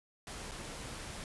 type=noise with dropouts; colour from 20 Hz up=pink; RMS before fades=-44 dBFS; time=0.27-1.24 s; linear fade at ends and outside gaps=1 ms; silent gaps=0.512-0.517 s; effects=resampled to 24000 Hz